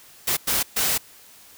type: noise bursts at uneven times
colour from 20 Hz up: white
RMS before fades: -22 dBFS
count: 3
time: 0.27-0.37 / 0.47-0.63 / 0.76-0.98 s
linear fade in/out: 10 ms
effects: white hiss -49 dBFS RMS until 1.57 s